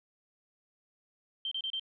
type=tone bursts; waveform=sine; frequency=3136 Hz; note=G7; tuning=in tune; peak=-32 dBFS; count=4; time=1.45-1.796 s; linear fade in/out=2 ms; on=64 ms; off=30 ms; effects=none